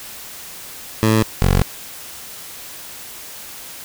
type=tone pair in turn; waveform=15% pulse; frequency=110 / 46.25 Hz; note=A2 / F#1; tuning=0 / 0 cents; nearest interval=octave + minor third; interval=1500 cents; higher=first; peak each=-6 dBFS; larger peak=neither; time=1.03-1.23 / 1.42-1.62 s; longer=neither; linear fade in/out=0 ms; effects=white hiss -35 dBFS RMS until 3.84 s